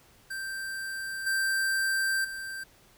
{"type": "tone with level steps", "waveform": "square", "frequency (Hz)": 1568, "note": "G6", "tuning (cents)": 0, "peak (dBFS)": [-34, -26, -36], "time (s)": [0.3, 2.64], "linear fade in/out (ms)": 10, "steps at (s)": [1.26, 2.24], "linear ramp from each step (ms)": 10, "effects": ["pink hiss -59 dBFS RMS until 2.97 s"]}